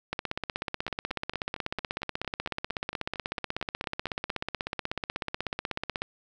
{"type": "two click trains", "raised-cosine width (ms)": 0.3, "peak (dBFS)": [-14, -22], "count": [97, 16], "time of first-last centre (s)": [[0.13, 6.02], [0.88, 4.297]], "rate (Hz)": [16.3, 4.39], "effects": []}